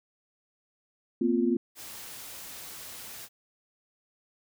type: chord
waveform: sine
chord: Bb suspended second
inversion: none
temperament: equal with one note detuned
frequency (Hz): 233.1 / 255.1 / 349.2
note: Bb3 / C4 / F4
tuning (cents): 0 / -44 / 0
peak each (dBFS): -27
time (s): 1.21-1.57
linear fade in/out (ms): 5
type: noise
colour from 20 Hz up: white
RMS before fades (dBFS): -43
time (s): 1.75-3.29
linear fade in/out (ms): 50
effects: none